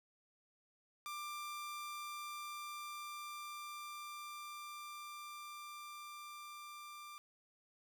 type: tone with level ramp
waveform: sawtooth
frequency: 1186 Hz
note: D6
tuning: 17 cents sharp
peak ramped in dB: -39 to -46 dBFS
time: 1.06-7.18 s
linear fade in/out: 0 ms
effects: none